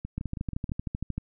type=two click trains; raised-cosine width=5 ms; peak=-18 / -22 dBFS; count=14 / 5; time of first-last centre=0.18-1.18 / 0.05-0.694 s; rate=13 / 6.21 Hz; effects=none

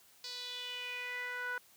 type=tone with band-pass filter sweep; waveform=sawtooth; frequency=493.9 Hz; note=B4; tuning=in tune; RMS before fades=-41 dBFS; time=0.24-1.58 s; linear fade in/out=2 ms; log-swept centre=4600 to 1400 Hz; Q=4.6; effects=white hiss -63 dBFS RMS until 1.76 s + high-pass 80 Hz 12 dB/octave

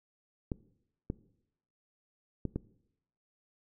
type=clicks; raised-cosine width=3 ms; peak=-20 dBFS; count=4; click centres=0.518 / 1.101 / 2.453 / 2.56 s; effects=noise-tail reverb RT60 0.8 s tail -20 dB re dry

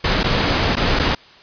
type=noise with dropouts; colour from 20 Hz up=pink; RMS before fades=-17 dBFS; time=0.04-1.15 s; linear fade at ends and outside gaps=5 ms; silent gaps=0.233-0.241 / 0.755-0.767 / 0.991-0.995 s; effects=white hiss -45 dBFS RMS until 1.42 s + resampled to 11025 Hz

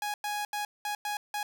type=tone bursts at uneven times; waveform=sawtooth; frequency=830.6 Hz; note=G#5; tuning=in tune; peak=-27 dBFS; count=6; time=0.02-0.14 / 0.24-0.45 / 0.53-0.65 / 0.85-0.95 / 1.05-1.17 / 1.34-1.43 s; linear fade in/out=2 ms; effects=none

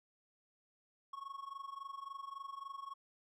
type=tone with amplitude modulation; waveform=triangle; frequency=1100 Hz; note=C#6; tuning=14 cents flat; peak=-39 dBFS; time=1.13-2.94 s; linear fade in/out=5 ms; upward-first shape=sine; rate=23.6 Hz; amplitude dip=85%; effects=none

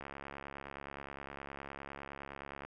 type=click train; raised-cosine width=0.5 ms; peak=-29 dBFS; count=185; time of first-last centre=0.01-2.65 s; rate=69.7 Hz; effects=none

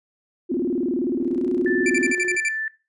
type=tone with vibrato; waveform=sine; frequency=300.8 Hz; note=D4; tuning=42 cents sharp; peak=-20 dBFS; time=0.49-2.13 s; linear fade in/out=20 ms; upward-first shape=square; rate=19 Hz; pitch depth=280 cents each way
type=tone with tremolo; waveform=sine; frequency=360.8 Hz; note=F#4; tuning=44 cents flat; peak=-24 dBFS; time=1.18-2.37 s; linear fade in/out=10 ms; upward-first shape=square; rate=15 Hz; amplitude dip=45%
type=tone; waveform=sine; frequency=1762 Hz; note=A6; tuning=2 cents sharp; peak=-24 dBFS; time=1.66-2.68 s; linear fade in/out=2 ms
type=tone bursts; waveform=45% pulse; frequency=2349 Hz; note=D7; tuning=in tune; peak=-21 dBFS; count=8; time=1.86-2.486 s; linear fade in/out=2 ms; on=38 ms; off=46 ms
effects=noise-tail reverb RT60 0.3 s tail -18 dB re dry + resampled to 24000 Hz

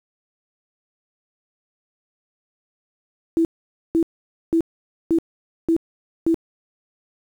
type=tone bursts; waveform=sine; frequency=329.6 Hz; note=E4; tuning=in tune; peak=-14 dBFS; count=6; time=3.37-6.344 s; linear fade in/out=0 ms; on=79 ms; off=500 ms; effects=8-bit

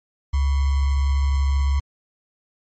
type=tone with sample-and-hold; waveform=sine; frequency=69.3 Hz; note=C#2; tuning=in tune; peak=-16 dBFS; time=0.33-1.8 s; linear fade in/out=10 ms; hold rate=1050 Hz; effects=MP3 32 kbps

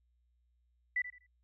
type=tone with echo; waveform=sine; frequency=1980 Hz; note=B6; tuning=4 cents sharp; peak=-29 dBFS; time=0.96-1.02 s; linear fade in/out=5 ms; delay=82 ms; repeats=3; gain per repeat=-12 dB; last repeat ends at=1.266 s; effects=added 60 Hz sine -70 dBFS peak until 1.43 s

